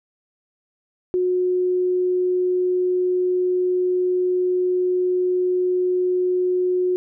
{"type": "tone", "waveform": "sine", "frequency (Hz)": 363.7, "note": "F#4", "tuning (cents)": -30, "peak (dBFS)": -17, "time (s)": [1.14, 6.96], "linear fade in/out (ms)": 0, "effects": []}